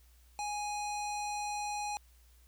square tone with low-pass filter, 830 Hz, G#5, 1 cent flat, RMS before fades -37 dBFS, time 0.39-1.97 s, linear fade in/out 0 ms, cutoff 7500 Hz, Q 2.2, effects added 60 Hz sine -59 dBFS peak until 2.47 s + white hiss -68 dBFS RMS until 2.47 s

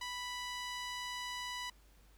sawtooth tone with band-pass filter, 987.8 Hz, B5, in tune, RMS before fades -42 dBFS, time 0.01-1.7 s, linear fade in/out 5 ms, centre 3400 Hz, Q 0.64, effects added 50 Hz sine -61 dBFS peak until 2.17 s + pink hiss -68 dBFS RMS until 2.17 s

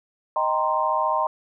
sine chord, C minor seventh, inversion first, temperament equal, 622.3 / 784 / 932.3 / 1046.5 Hz, Eb5 / G5 / Bb5 / C6, 0 / 0 / 0 / 0 cents, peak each -26 / -28 / -24 / -24 dBFS, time 0.36-1.27 s, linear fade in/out 2 ms, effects none

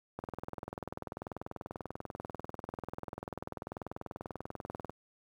click train, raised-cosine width 1 ms, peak -25 dBFS, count 97, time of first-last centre 0.19-4.896 s, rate 20.4 Hz, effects high-pass 60 Hz 12 dB/octave + 10-bit

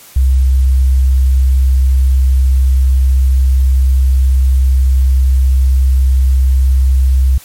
sine tone, 65.41 Hz, C2, in tune, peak -6 dBFS, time 0.16-7.38 s, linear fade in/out 5 ms, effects white hiss -38 dBFS RMS until 7.44 s + MP3 64 kbps

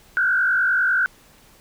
sine tone with frequency modulation, 1499 Hz, F#6, 22 cents sharp, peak -16 dBFS, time 0.17-1.06 s, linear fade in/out 0 ms, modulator 50 Hz, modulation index 1.5, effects pink hiss -52 dBFS RMS until 1.6 s

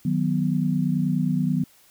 sine chord, B major, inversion first, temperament equal, 155.56 / 185 / 246.9 Hz, D#3 / F#3 / B3, 0 / 0 / 0 cents, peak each -24 / -24 / -25 dBFS, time 0.05-1.64 s, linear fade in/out 5 ms, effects white hiss -56 dBFS RMS until 1.9 s

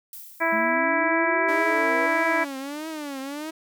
violet noise with exponential decay, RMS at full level -38 dBFS, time 0.13-1.1 s, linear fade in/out 1 ms, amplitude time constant 210 ms
harmonic tone, 329.6 Hz, E4, in tune, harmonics 1 / 2 / 3 / 4 / 5 / 6 / 7, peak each -30 / -26 / -26 / -32 / -26 / -29 / -29 dBFS, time 0.4-2.45 s, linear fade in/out 20 ms
sine linear sweep, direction up, 212.1 to 489.2 Hz, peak -29 dBFS, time 0.52-2.07 s, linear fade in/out 10 ms
sawtooth tone with vibrato, 291.9 Hz, D4, 10 cents flat, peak -27 dBFS, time 1.48-3.51 s, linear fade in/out 10 ms, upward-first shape triangle, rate 1.6 Hz, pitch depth 180 cents each way
effects none

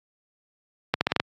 accelerating click train, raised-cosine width 0.3 ms, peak -4 dBFS, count 6, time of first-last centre 0.94-1.2 s, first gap 70 ms, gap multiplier 0.85, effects high-pass 100 Hz 12 dB/octave + AAC 32 kbps

